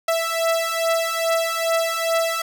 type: beating tone pair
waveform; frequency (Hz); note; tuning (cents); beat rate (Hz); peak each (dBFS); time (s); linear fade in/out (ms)
sawtooth; 659.3 / 661.7; E5 / E5; 0 / +6; 2.4; -19 / -18; 0.08-2.42; 5
effects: none